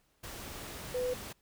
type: tone in noise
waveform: sine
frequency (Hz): 500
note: B4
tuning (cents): +21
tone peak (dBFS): -30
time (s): 0.94-1.14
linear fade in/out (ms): 10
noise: pink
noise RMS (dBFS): -44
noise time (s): 0.23-1.33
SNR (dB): +11
effects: pink hiss -72 dBFS RMS until 1.41 s